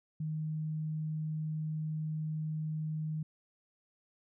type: tone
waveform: sine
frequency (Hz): 155.56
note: D#3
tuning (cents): 0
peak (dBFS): -33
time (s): 0.2-3.23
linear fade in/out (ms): 5
effects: none